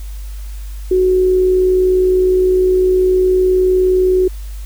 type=tone with amplitude modulation; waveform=sine; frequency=370 Hz; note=F#4; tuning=in tune; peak=-8 dBFS; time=0.91-4.28 s; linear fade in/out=5 ms; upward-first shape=sine; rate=59.6 Hz; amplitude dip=25%; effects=added 50 Hz sine -24 dBFS peak until 4.65 s + white hiss -43 dBFS RMS until 4.65 s